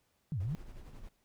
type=exponential two-way sweep; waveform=sine; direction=down then up; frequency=174.61 to 85.4 to 174.61 Hz; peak=-32 dBFS; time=0.32-0.55 s; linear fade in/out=0 ms; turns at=0.4 s
type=noise with tremolo; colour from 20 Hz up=brown; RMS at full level=-46 dBFS; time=0.4-1.09 s; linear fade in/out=5 ms; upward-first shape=sine; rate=11 Hz; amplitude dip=50%
effects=pink hiss -75 dBFS RMS until 1.24 s